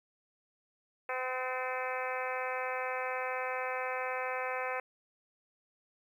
harmonic tone with a mistuned harmonic, 255.8 Hz, C4, 39 cents flat, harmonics 2 / 3 / 4 / 5 / 6 / 7 / 8 / 9 / 10, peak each -38 / -40 / -41 / -42 / -43 / -43 / -44 / -45 / -45 dBFS, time 1.09-4.8 s, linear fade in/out 2 ms, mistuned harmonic 8, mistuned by +30 cents, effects 11-bit

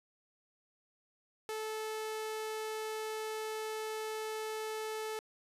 sawtooth tone, 435.7 Hz, A4, 17 cents flat, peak -33 dBFS, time 1.49-5.19 s, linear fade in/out 0 ms, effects resampled to 32000 Hz

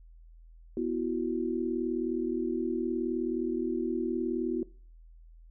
sine chord, B suspended fourth, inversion none, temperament equal with one note detuned, 246.9 / 330.8 / 370 Hz, B3 / E4 / F#4, 0 / +6 / 0 cents, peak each -33 / -32 / -32 dBFS, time 0.77-4.63 s, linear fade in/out 2 ms, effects noise-tail reverb RT60 0.4 s tail -21 dB re dry + added 41 Hz sine -50 dBFS peak until 5.5 s

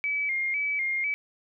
sine tone with vibrato, 2207 Hz, C#7, 8 cents flat, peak -25 dBFS, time 0.04-1.14 s, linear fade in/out 0 ms, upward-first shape square, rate 2 Hz, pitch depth 66 cents each way, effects none

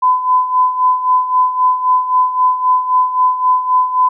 sine tone with tremolo, 1010 Hz, B5, 39 cents sharp, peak -7 dBFS, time 0.02-4.09 s, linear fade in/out 10 ms, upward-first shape sine, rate 3.8 Hz, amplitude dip 70%, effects none

